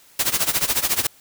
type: noise with tremolo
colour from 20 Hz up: white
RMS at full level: -18 dBFS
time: 0.19-1.07 s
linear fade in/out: 5 ms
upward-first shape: sine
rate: 14 Hz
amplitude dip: 85%
effects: white hiss -52 dBFS RMS until 1.2 s